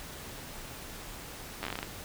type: slowing click train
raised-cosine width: 0.3 ms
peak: -18 dBFS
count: 10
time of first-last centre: 1.63-1.829 s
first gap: 10 ms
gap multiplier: 1.19
effects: pink hiss -44 dBFS RMS until 2.04 s